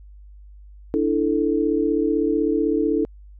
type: chord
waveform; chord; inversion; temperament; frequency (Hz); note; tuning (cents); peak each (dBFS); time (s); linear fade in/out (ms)
sine; D suspended second; none; equal; 293.7 / 329.6 / 440; D4 / E4 / A4; 0 / 0 / 0; -22; 0.94-3.05; 0
effects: added 50 Hz sine -41 dBFS peak until 3.39 s